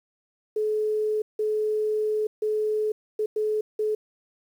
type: tone bursts at uneven times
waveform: sine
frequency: 428.3 Hz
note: A4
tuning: 47 cents flat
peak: -22 dBFS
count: 6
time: 0.56-1.22 / 1.39-2.27 / 2.42-2.92 / 3.19-3.26 / 3.36-3.61 / 3.79-3.95 s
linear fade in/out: 5 ms
effects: 9-bit